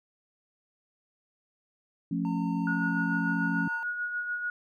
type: chord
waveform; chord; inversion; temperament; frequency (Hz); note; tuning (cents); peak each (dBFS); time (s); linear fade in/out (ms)
sine; F augmented; none; equal with one note detuned; 174.61 / 220 / 274.8; F3 / A3 / C#4; 0 / 0 / -15; -30 / -33 / -31; 2.11-3.68; 5
type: tone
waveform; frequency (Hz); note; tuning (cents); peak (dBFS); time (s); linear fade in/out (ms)
triangle; 911; A#5; -40; -36; 2.25-3.83; 0
type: tone with tremolo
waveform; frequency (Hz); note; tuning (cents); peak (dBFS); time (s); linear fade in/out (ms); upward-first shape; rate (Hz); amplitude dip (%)
sine; 1451; F#6; -34; -28; 2.67-4.5; 2; sine; 6.8; 45
effects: none